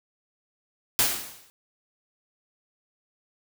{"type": "noise with exponential decay", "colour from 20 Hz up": "white", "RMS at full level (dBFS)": -19, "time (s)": [0.99, 1.5], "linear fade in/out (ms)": 0, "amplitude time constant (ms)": 110, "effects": []}